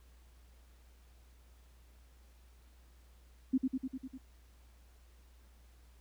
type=tone with echo; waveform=sine; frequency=261.1 Hz; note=C4; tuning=3 cents flat; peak=-25 dBFS; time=3.53-3.58 s; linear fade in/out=10 ms; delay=100 ms; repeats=6; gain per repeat=-3 dB; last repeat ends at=4.18 s; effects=added 60 Hz sine -58 dBFS peak until 6 s + pink hiss -69 dBFS RMS until 6 s